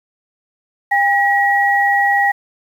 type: tone pair together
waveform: sine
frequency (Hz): 804 / 1912.2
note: G5 / A#6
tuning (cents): +44 / +44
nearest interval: octave + minor third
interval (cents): 1500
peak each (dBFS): -14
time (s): 0.91-2.32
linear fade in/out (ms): 10
effects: 7-bit